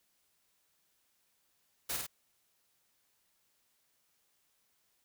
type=noise with echo; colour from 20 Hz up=white; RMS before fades=-36 dBFS; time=1.89-1.97 s; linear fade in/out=10 ms; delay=49 ms; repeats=2; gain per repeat=-3 dB; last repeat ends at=2.068 s; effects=white hiss -75 dBFS RMS until 5.04 s